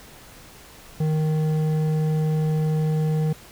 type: tone with hard clipping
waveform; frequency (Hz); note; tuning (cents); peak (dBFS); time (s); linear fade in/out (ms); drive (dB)
triangle; 155.56; D#3; 0; -21; 1-3.33; 5; 12
effects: pink hiss -46 dBFS RMS until 3.51 s